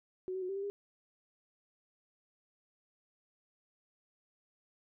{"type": "tone with pitch steps", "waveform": "sine", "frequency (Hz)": [370.8, 377.5, 365.9, 389.5, 394.9, 403.8], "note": ["F#4", "F#4", "F#4", "G4", "G4", "G#4"], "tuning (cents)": [4, 35, -19, -11, 13, -49], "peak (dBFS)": -35, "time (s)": [0.28, 0.7], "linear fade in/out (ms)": 0, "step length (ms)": 70, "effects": []}